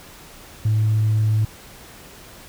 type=tone; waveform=sine; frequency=108.3 Hz; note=A2; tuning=27 cents flat; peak=-14 dBFS; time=0.65-1.45 s; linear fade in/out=5 ms; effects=tanh soft clip ceiling -12 dBFS + pink hiss -43 dBFS RMS until 2.48 s